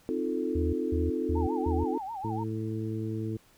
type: chord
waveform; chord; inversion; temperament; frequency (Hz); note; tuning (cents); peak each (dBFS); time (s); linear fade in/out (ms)
sine; F dominant seventh; second; equal; 261.6 / 311.1 / 349.2 / 440; C4 / Eb4 / F4 / A4; 0 / 0 / 0 / 0; -33; 0.09-1.98; 0
type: tone bursts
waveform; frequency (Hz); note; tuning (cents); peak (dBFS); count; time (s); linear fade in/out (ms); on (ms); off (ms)
sine; 80.1; E2; -49; -27; 4; 0.55-1.84; 5; 180; 190
type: tone with vibrato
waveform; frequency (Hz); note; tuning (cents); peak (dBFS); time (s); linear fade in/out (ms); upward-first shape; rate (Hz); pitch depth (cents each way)
sine; 838; G#5; +15; -34; 1.35-2.44; 10; sine; 6.8; 180
type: harmonic tone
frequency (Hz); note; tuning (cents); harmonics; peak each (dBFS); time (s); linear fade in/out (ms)
110; A2; 0; 1 / 2 / 3 / 4; -33 / -37 / -35 / -41; 2.24-3.37; 5
effects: pink hiss -61 dBFS RMS until 3.57 s